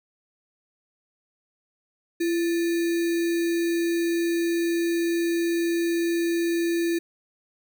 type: tone with sample-and-hold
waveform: sine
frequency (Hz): 337.9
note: E4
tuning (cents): +43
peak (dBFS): -21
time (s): 2.2-6.99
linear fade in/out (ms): 10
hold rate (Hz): 2100
effects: none